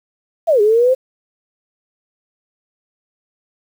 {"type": "linear two-way sweep", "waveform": "sine", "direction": "down then up", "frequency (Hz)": [701, 405.2, 529], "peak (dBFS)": -9, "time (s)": [0.47, 0.95], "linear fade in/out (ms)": 20, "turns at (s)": 0.61, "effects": ["7-bit"]}